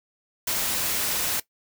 white noise, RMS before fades -26 dBFS, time 0.47-1.4 s, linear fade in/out 5 ms, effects noise-tail reverb RT60 0.1 s tail -17 dB re dry

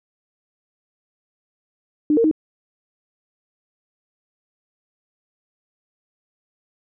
sine tone with pitch steps, 300.6 / 460.2 / 313.2 Hz, D4 / A#4 / D#4, +40 / -22 / +11 cents, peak -13 dBFS, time 2.1-2.313 s, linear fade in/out 2 ms, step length 71 ms, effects none

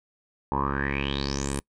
10% pulse tone with low-pass filter sweep, 69.3 Hz, C#2, in tune, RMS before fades -28 dBFS, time 0.52-1.6 s, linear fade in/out 0 ms, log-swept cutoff 860 to 10000 Hz, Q 8.4, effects noise-tail reverb RT60 0.1 s tail -25 dB re dry

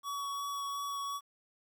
square tone with vibrato, 1127 Hz, C#6, 28 cents sharp, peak -36 dBFS, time 0.03-1.21 s, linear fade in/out 50 ms, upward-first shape triangle, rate 2.8 Hz, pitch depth 11 cents each way, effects 11-bit

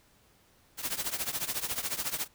white noise with tremolo, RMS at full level -30 dBFS, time 0.77-2.28 s, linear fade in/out 50 ms, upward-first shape triangle, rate 14 Hz, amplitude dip 90%, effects pink hiss -64 dBFS RMS until 2.34 s

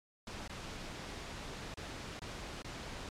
pink noise with dropouts, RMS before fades -44 dBFS, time 0.27-3.09 s, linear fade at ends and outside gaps 2 ms, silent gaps 0.478-0.495 / 1.741-1.772 / 2.194-2.218 / 2.622-2.645 s, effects low-pass 6000 Hz 12 dB/octave + MP3 96 kbps

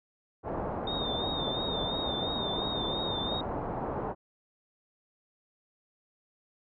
white low-pass noise, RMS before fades -34 dBFS, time 0.43-4.15 s, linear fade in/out 50 ms, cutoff 930 Hz, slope 24 dB/octave
sine tone with vibrato, 3653 Hz, A#7, 36 cents flat, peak -33 dBFS, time 0.87-3.41 s, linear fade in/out 5 ms, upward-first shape sine, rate 2.9 Hz, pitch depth 49 cents each way
effects none

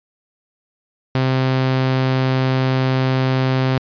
sawtooth tone, 130.81 Hz, C3, in tune, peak -11 dBFS, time 1.15-3.78 s, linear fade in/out 0 ms, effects resampled to 11025 Hz

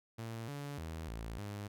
sawtooth tone with pitch steps, 113.9 / 143.1 / 80.5 / 55.9 / 102.5 Hz, A#2 / D3 / E2 / A1 / G#2, -40 / -45 / -41 / +28 / -22 cents, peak -37 dBFS, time 0.18-1.68 s, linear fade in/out 10 ms, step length 300 ms, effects none

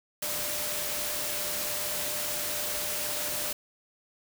sine tone in noise, 597 Hz, D5, 28 cents sharp, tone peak -41 dBFS, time 0.22-3.53 s, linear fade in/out 5 ms, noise white, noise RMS -32 dBFS, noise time 0.22-3.53 s, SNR -12 dB, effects none

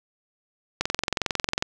click train, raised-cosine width 0.2 ms, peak -6 dBFS, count 19, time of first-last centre 0.81-1.624 s, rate 22.1 Hz, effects none

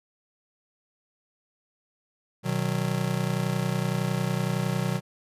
square chord, B major, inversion none, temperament just, 123.47 / 154.34 / 185.21 Hz, B2 / D#3 / F#3, 0 / -14 / +2 cents, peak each -30 dBFS, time 2.43-5.01 s, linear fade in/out 50 ms, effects resampled to 32000 Hz

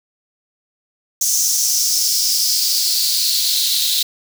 white noise with high-pass filter sweep, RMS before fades -17 dBFS, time 1.21-4.03 s, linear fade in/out 5 ms, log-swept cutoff 6200 to 3800 Hz, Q 5, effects none

